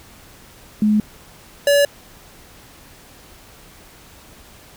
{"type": "tone pair in turn", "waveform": ["sine", "square"], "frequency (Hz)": [212, 570.7], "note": ["G#3", "D5"], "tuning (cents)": [36, -50], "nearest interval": "octave + perfect fourth", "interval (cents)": 1714, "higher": "second", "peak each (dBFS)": -12, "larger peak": "neither", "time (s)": [[0.82, 1], [1.67, 1.85]], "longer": "neither", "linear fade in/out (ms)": 2, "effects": ["pink hiss -45 dBFS RMS until 4.76 s"]}